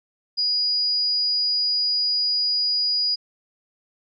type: tone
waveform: sine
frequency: 4900 Hz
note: D#8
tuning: 27 cents flat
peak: -19 dBFS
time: 0.37-3.16 s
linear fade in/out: 20 ms
effects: none